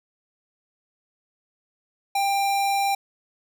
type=tone with vibrato; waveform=square; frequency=793 Hz; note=G5; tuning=20 cents sharp; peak=-21 dBFS; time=2.15-2.95 s; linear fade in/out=5 ms; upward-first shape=sine; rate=20 Hz; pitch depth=10 cents each way; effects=none